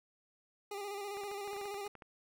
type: tone with vibrato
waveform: 25% pulse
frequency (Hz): 403.8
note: G#4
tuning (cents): -49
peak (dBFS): -36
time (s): 0.71-1.88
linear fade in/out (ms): 5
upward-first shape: square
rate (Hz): 15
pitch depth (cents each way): 37
type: clicks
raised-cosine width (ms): 0.5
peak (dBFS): -36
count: 12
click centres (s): 1.17 / 1.236 / 1.315 / 1.476 / 1.532 / 1.565 / 1.614 / 1.656 / 1.743 / 1.866 / 1.953 / 2.022
effects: none